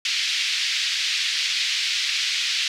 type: band-pass noise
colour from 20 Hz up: white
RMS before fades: -24 dBFS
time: 0.05-2.68 s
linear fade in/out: 2 ms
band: 2100 to 4800 Hz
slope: 24 dB/octave
effects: none